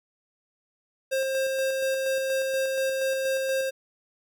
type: tone with tremolo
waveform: square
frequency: 532 Hz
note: C5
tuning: 29 cents sharp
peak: -24 dBFS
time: 1.11-3.71 s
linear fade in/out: 20 ms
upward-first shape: square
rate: 4.2 Hz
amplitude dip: 25%
effects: none